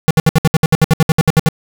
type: tone bursts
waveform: square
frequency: 159.6 Hz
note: D#3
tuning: 44 cents sharp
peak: -7 dBFS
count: 16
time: 0.08-1.487 s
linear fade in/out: 0 ms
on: 27 ms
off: 65 ms
effects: none